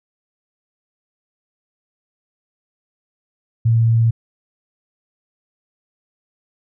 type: tone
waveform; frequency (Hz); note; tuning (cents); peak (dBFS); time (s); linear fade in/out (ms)
sine; 114.5; A#2; -31; -11; 3.65-4.11; 10
effects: none